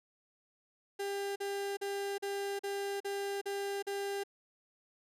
35% pulse tone bursts, 398.9 Hz, G4, 30 cents sharp, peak -33 dBFS, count 8, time 0.99-4.237 s, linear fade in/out 10 ms, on 370 ms, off 41 ms, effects resampled to 32000 Hz

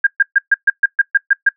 sine tone bursts, 1613 Hz, G6, 49 cents sharp, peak -7 dBFS, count 10, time 0.04-1.49 s, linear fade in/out 5 ms, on 28 ms, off 130 ms, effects noise-tail reverb RT60 0.1 s tail -18 dB re dry

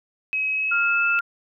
sine tone with pitch glide, 2550 to 2626 Hz, D#7 to E7, +42 to -7 cents, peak -21 dBFS, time 0.33-1.19 s, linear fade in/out 0 ms, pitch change +51 cents, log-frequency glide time 0.51-1.08 s
sine tone, 1396.9 Hz, F6, in tune, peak -20 dBFS, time 0.71-1.21 s, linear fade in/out 10 ms
effects none

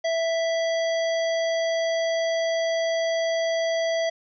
harmonic tone with a mistuned harmonic, 659.3 Hz, E5, in tune, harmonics 1 / 3 / 5 / 7 / 9, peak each -22 / -32 / -36 / -39 / -41 dBFS, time 0.04-4.1 s, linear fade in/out 10 ms, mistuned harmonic 7, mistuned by +36 cents, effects none

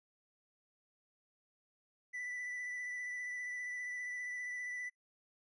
triangle tone with vibrato, 1979 Hz, B6, 3 cents sharp, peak -38 dBFS, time 2.13-4.9 s, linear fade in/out 20 ms, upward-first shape triangle, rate 15 Hz, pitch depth 22 cents each way, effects noise-tail reverb RT60 0.1 s tail -24 dB re dry + resampled to 24000 Hz

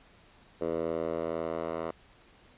10% pulse tone with band-pass filter sweep, 82 Hz, E2, 9 cents flat, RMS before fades -33 dBFS, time 0.61-1.91 s, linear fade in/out 5 ms, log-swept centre 500 to 750 Hz, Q 2.2, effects pink hiss -59 dBFS RMS until 2.57 s + resampled to 8000 Hz

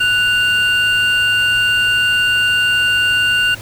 triangle tone pair together, 1480.1 / 2794 Hz, F#6 / F7, 0 / 0 cents, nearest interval major seventh, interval 1100 cents, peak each -13 dBFS, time 0-3.55 s, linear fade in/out 10 ms, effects added 107 Hz sine -35 dBFS peak until 3.61 s + pink hiss -35 dBFS RMS until 3.61 s

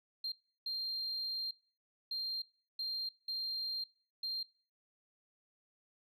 sine tone bursts at uneven times, 4186 Hz, C8, in tune, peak -34 dBFS, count 6, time 0.24-0.32 / 0.66-1.51 / 2.11-2.42 / 2.79-3.09 / 3.28-3.84 / 4.23-4.43 s, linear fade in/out 5 ms, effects noise-tail reverb RT60 0.4 s tail -22 dB re dry + tanh soft clip ceiling -33 dBFS

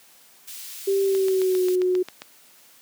white high-pass noise, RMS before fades -38 dBFS, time 0.47-1.76 s, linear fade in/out 10 ms, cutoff 2600 Hz, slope 12 dB/octave
sine tone with pitch glide, 392 to 365.7 Hz, G4 to F#4, 0 to -20 cents, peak -18 dBFS, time 0.87-2.03 s, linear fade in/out 10 ms, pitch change -120 cents, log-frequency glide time 1.01-1.66 s
click train, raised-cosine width 0.2 ms, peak -18 dBFS, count 9, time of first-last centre 1.15-2.22 s, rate 7.48 Hz
effects white hiss -53 dBFS RMS until 2.81 s + high-pass 150 Hz 12 dB/octave

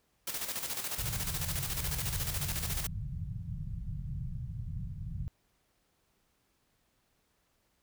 white noise with tremolo, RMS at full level -35 dBFS, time 0.27-2.87 s, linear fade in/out 5 ms, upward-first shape square, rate 14 Hz, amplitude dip 55%
white low-pass noise, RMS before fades -38 dBFS, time 0.98-5.28 s, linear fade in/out 0 ms, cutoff 160 Hz, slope 48 dB/octave
effects pink hiss -74 dBFS RMS until 7.82 s

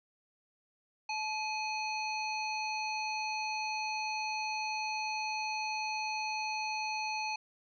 harmonic tone with a mistuned harmonic, 864 Hz, A5, 32 cents flat, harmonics 1 / 3 / 5 / 7, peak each -36 / -37 / -42 / -49 dBFS, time 1.09-7.36 s, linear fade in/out 5 ms, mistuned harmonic 3, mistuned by -55 cents, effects none

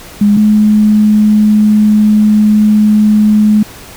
sine tone pair in turn, 205.7 / 212.1 Hz, G#3 / G#3, -16 / +37 cents, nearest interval minor second, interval 53 cents, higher second, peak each -4 dBFS, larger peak neither, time 0.21-0.37 / 0.37-3.63 s, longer second, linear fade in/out 5 ms, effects pink hiss -32 dBFS RMS until 3.96 s

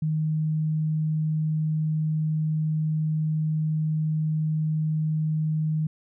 sine tone, 155.7 Hz, D#3, 2 cents sharp, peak -22 dBFS, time 0.02-5.87 s, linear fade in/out 5 ms, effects none

